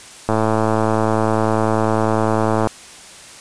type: click train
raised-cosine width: 1 ms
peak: -3 dBFS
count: 263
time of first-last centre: 0.29-2.672 s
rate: 110 Hz
effects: white hiss -39 dBFS RMS until 3.4 s + resampled to 22050 Hz